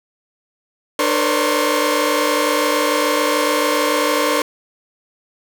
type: tone cluster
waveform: sawtooth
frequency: 299.1 / 464.3 / 511 / 571 / 1073 Hz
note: D4 / A#4 / C5 / D5 / C6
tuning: +32 / -7 / -41 / -49 / +43 cents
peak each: -18 dBFS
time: 0.99-4.42 s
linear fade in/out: 2 ms
effects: none